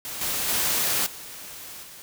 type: noise with level steps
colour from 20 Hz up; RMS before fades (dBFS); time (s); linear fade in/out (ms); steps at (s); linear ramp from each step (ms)
white; -34 / -27 / -24 / -40 / -44; 0.05-2.02; 0; 0.21 / 0.48 / 1.06 / 1.83; 5
effects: none